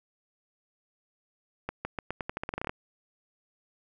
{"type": "accelerating click train", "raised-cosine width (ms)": 0.5, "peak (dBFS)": -17, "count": 15, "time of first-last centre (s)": [1.69, 2.695], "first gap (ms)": 160, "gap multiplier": 0.86, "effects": []}